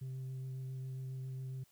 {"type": "tone with vibrato", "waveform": "sine", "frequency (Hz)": 130.9, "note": "C3", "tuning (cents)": 1, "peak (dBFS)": -37, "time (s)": [0.01, 1.64], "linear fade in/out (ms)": 10, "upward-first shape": "triangle", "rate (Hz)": 7.3, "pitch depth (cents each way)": 13, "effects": ["tanh soft clip ceiling -39 dBFS", "white hiss -70 dBFS RMS until 1.71 s"]}